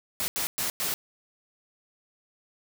white noise bursts at uneven times, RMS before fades -29 dBFS, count 4, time 0.2-0.28 / 0.36-0.47 / 0.58-0.7 / 0.8-0.94 s, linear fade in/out 0 ms, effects none

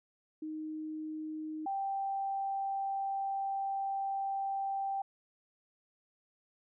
sine tone pair in turn, 311.1 / 783.9 Hz, D#4 / G5, 0 / 0 cents, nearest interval octave + major third, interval 1600 cents, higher second, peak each -37 / -32 dBFS, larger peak second, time 0.42-1.66 / 1.66-5.02 s, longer second, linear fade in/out 5 ms, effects none

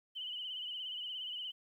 sine tone with vibrato, 2994 Hz, F#7, 20 cents sharp, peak -39 dBFS, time 0.15-1.52 s, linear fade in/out 20 ms, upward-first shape sine, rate 17 Hz, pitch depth 62 cents each way, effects 12-bit

